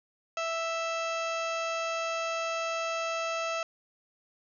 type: harmonic tone with a mistuned harmonic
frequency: 659.3 Hz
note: E5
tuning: in tune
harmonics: 1 / 2 / 3 / 4 / 5 / 6 / 7 / 8 / 9 / 10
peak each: -33 / -34 / -44 / -37 / -45 / -48 / -49 / -48 / -52 / -46 dBFS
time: 0.37-3.63 s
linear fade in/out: 2 ms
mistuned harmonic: 5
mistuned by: -39 cents
effects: none